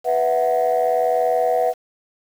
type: chord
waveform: sine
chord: B suspended fourth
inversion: none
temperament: equal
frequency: 493.9 / 659.3 / 740 Hz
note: B4 / E5 / F#5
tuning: 0 / 0 / 0 cents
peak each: -19 dBFS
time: 0.04-1.74 s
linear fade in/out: 50 ms
effects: tanh soft clip ceiling -10 dBFS + 7-bit